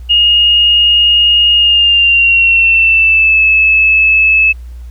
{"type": "tone with pitch glide", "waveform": "sine", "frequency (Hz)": [2855, 2603], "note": ["F7", "E7"], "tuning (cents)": [37, -22], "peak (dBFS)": -5, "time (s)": [0.09, 4.53], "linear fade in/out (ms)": 20, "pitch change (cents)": -159, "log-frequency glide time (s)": [1.55, 3.43], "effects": ["added 60 Hz sine -25 dBFS peak until 4.9 s", "pink hiss -50 dBFS RMS until 4.9 s"]}